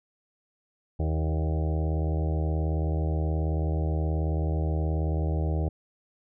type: harmonic tone with a mistuned harmonic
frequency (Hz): 78.7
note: D#2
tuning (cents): +20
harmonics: 1 / 2 / 4 / 5 / 6 / 7 / 8 / 9 / 10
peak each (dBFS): -25 / -31 / -37 / -39 / -41 / -42 / -43 / -44 / -45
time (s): 0.99-5.69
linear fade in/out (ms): 10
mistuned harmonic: 7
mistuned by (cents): +24
effects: none